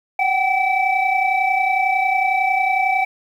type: tone cluster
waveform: sine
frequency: 748 / 779 / 2309 Hz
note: F#5 / G5 / D7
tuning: +19 / -11 / -30 cents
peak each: -19 dBFS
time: 0.19-3.05 s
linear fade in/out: 5 ms
effects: tanh soft clip ceiling -7 dBFS + 8-bit